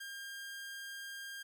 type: tone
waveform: sawtooth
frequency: 1606 Hz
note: G6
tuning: 41 cents sharp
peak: -40 dBFS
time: 0-1.43 s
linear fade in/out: 10 ms
effects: none